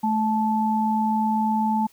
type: tone pair together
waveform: sine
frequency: 218 / 872 Hz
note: A3 / A5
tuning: -16 / -16 cents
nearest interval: 2 octaves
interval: 2400 cents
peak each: -22 dBFS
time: 0.03-1.87 s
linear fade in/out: 10 ms
effects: white hiss -57 dBFS RMS until 1.92 s